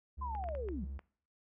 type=tone with pitch glide; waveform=triangle; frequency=69.3 to 68.46 Hz; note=C#2 to C#2; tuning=0 to -21 cents; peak=-38 dBFS; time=0.17-0.99 s; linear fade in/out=20 ms; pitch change=-21 cents; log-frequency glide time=0.42-0.84 s
type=linear sweep; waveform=sine; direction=down; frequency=1046.5 to 156.2 Hz; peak=-38 dBFS; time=0.21-0.85 s; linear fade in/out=10 ms
type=clicks; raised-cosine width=0.5 ms; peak=-34 dBFS; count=6; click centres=0.351 / 0.44 / 0.488 / 0.551 / 0.687 / 0.992 s
effects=noise-tail reverb RT60 0.5 s tail -21 dB re dry